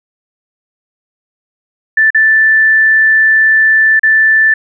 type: tone with dropouts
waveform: sine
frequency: 1762 Hz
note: A6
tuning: 2 cents sharp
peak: -5 dBFS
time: 1.97-4.54 s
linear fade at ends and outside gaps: 5 ms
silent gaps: 2.105-2.146 / 3.995-4.032 s
effects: none